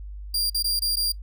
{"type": "tone with dropouts", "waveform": "sawtooth", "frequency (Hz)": 4773, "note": "D8", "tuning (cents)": 27, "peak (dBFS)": -19, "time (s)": [0.34, 1.12], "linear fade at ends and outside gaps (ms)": 5, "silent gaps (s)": [[0.499, 0.545], [0.626, 0.642], [0.794, 0.819], [0.958, 0.968]], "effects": ["noise-tail reverb RT60 0.1 s tail -22 dB re dry", "added 50 Hz sine -34 dBFS peak until 1.22 s"]}